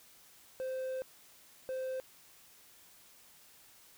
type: tone bursts at uneven times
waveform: triangle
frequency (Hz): 520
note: C5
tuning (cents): -11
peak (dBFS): -33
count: 2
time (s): 0.6-1.02 / 1.69-2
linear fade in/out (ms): 0
effects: white hiss -60 dBFS RMS until 3.97 s